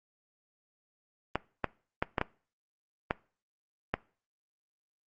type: clicks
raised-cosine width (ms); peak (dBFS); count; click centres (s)
0.5; -12; 7; 1.356 / 1.643 / 2.025 / 2.182 / 2.214 / 3.109 / 3.94
effects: noise-tail reverb RT60 0.4 s tail -22 dB re dry + Opus 32 kbps